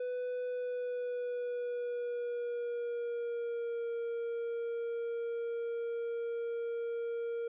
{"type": "tone with pitch glide", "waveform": "triangle", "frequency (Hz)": [497.1, 466.5], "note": ["B4", "A#4"], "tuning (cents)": [11, 1], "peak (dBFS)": -32, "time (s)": [0, 7.48], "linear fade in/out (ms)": 5, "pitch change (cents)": -110, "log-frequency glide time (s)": [0.46, 3.9], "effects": ["resampled to 8000 Hz"]}